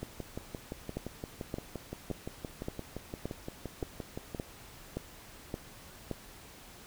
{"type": "two click trains", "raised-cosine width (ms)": 2, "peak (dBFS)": [-21, -24], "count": [10, 26], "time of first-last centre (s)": [[0.97, 6.113], [0.03, 4.348]], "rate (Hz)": [1.75, 5.79], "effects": ["pink hiss -52 dBFS RMS until 6.86 s"]}